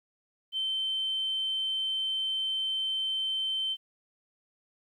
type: tone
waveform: sine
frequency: 3095 Hz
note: G7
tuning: 23 cents flat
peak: -27 dBFS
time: 0.52-3.77 s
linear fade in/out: 50 ms
effects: tanh soft clip ceiling -23 dBFS + 11-bit